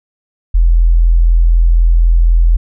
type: tone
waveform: sine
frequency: 42 Hz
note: E1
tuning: 33 cents sharp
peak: -5 dBFS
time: 0.54-2.57 s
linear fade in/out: 10 ms
effects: none